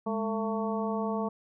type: harmonic tone with a mistuned harmonic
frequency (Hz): 223.7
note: A3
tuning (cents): +29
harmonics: 1 / 2 / 3 / 4 / 5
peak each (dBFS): -31 / -34 / -36 / -37 / -38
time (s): 0.06-1.29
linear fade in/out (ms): 10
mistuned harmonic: 1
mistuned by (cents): -110
effects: none